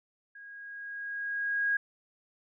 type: tone with level ramp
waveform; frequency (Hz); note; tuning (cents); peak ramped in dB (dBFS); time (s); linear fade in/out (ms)
sine; 1640; G#6; -22; -46 to -24; 0.35-1.77; 5
effects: none